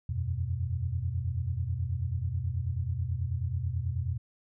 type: chord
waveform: sine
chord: E suspended second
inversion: none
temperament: equal with one note detuned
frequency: 83.27 / 92.5 / 123.47 Hz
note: E2 / F#2 / B2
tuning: +18 / 0 / 0 cents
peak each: -33 dBFS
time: 0.09-4.18 s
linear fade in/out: 5 ms
effects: none